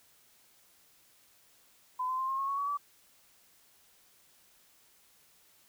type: tone with pitch steps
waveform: sine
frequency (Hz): 1012 / 1030.9 / 1050.1 / 1069.7 / 1089.7 / 1110 / 1130.7 / 1151.8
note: B5 / C6 / C6 / C6 / C#6 / C#6 / C#6 / D6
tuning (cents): +42 / -26 / +6 / +38 / -30 / +2 / +34 / -34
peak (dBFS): -30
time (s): 1.99-2.774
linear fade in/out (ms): 10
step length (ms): 98
effects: white hiss -64 dBFS RMS until 5.68 s